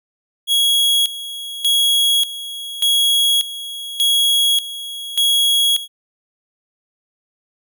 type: tone with tremolo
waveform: 45% pulse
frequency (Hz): 3322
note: G#7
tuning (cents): 0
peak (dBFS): -12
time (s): 0.47-5.88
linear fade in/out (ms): 50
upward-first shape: square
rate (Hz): 0.85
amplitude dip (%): 80
effects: none